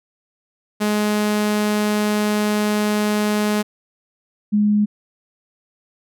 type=tone pair in turn; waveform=sawtooth / sine; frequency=210 / 208.5 Hz; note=G#3 / G#3; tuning=+19 / +7 cents; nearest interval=unison; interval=12 cents; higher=first; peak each=-13 dBFS; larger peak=neither; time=0.8-3.63 / 4.52-4.86 s; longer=first; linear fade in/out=20 ms; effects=none